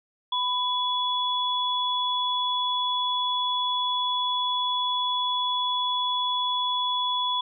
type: tone pair together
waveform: sine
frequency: 995 / 3400 Hz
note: B5 / G#7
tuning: +13 / +40 cents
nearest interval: octave + major sixth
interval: 2127 cents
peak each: -26 dBFS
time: 0.32-7.41 s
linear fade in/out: 5 ms
effects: none